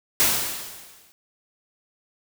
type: noise with exponential decay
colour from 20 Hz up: white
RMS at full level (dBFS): -17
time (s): 0.2-1.12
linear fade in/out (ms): 0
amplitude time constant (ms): 200
effects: none